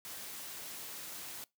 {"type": "noise", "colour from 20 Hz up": "white", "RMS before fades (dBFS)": -45, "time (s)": [0.05, 1.44], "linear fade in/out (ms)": 0, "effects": ["noise-tail reverb RT60 0.2 s tail -23 dB re dry", "high-pass 100 Hz 12 dB/octave"]}